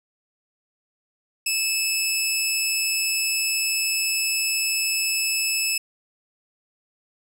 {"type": "tone with amplitude modulation", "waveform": "15% pulse", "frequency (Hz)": 2611, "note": "E7", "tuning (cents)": -17, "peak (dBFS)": -13, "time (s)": [1.46, 5.78], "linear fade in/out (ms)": 5, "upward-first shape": "sine", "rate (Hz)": 187, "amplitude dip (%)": 25, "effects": []}